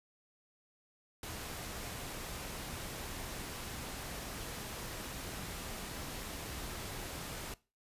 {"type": "noise", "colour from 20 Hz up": "pink", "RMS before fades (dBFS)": -43, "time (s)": [1.23, 7.54], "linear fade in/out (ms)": 2, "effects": ["noise-tail reverb RT60 0.3 s tail -20 dB re dry", "resampled to 32000 Hz"]}